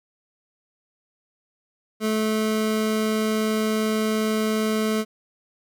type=tone; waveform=25% pulse; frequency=217.2 Hz; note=A3; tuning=22 cents flat; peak=-17 dBFS; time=2-5.05 s; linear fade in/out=50 ms; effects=none